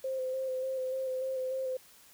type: tone with vibrato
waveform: sine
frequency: 521 Hz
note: C5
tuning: 7 cents flat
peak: -31 dBFS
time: 0.04-1.77 s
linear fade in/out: 5 ms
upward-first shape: square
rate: 3.4 Hz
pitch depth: 19 cents each way
effects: white hiss -58 dBFS RMS until 2.13 s